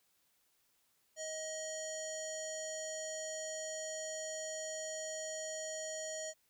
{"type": "tone with low-pass filter", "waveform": "square", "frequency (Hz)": 630, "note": "D#5", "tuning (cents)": 21, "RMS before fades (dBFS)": -42, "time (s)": [1.16, 6.34], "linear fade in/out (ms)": 50, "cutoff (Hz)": 6800, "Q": 9.8, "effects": ["white hiss -75 dBFS RMS until 6.49 s"]}